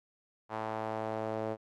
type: tone with band-pass filter sweep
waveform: sawtooth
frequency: 110 Hz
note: A2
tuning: in tune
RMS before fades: -36 dBFS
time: 0.49-1.57 s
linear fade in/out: 50 ms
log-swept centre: 910 to 550 Hz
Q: 1.9
effects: AAC 64 kbps